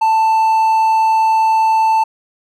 triangle tone, 885 Hz, A5, 10 cents sharp, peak -8 dBFS, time 0.01-2.04 s, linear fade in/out 10 ms, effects none

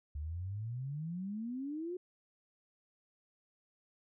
sine exponential sweep, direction up, 70.9 to 370 Hz, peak -37 dBFS, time 0.15-1.97 s, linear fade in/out 5 ms, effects none

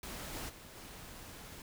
pink noise with level steps, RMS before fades -44 / -42 / -53 / -50 dBFS, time 0.03-1.62 s, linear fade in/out 2 ms, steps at 0.33 / 0.48 / 0.75 s, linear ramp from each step 20 ms, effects none

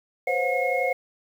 sine tone cluster, 508 / 539 / 718 / 2162 Hz, B4 / C#5 / F5 / C#7, +49 / -49 / +48 / -44 cents, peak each -27 dBFS, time 0.27-0.93 s, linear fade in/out 5 ms, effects 8-bit

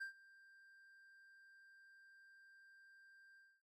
triangle tone with ADSR envelope, 1583 Hz, G6, 17 cents sharp, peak -40 dBFS, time 0-3.62 s, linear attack 16 ms, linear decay 110 ms, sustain -21 dB, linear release 250 ms, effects none

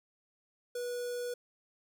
square tone with notch filter, 486.9 Hz, B4, 25 cents flat, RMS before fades -37 dBFS, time 0.75-1.34 s, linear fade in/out 5 ms, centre 2200 Hz, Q 0.89, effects none

